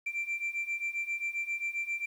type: beating tone pair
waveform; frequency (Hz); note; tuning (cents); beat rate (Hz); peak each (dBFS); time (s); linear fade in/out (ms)
sine; 2349 / 2356.5; D7 / D7; 0 / +5; 7.5; -34 / -32; 0.06-2.06; 10
effects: tanh soft clip ceiling -28 dBFS + 10-bit